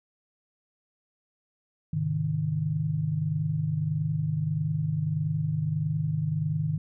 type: tone cluster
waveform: sine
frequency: 104.1 / 132.8 / 154.4 Hz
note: G#2 / C3 / D#3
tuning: +5 / +26 / -13 cents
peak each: -33 / -33 / -26 dBFS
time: 1.93-6.78 s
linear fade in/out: 5 ms
effects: none